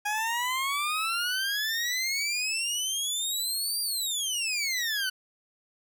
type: exponential two-way sweep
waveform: 20% pulse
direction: up then down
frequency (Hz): 822 to 4780 to 1478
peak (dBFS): -22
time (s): 0.05-5.1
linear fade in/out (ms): 10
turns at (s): 3.81
effects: none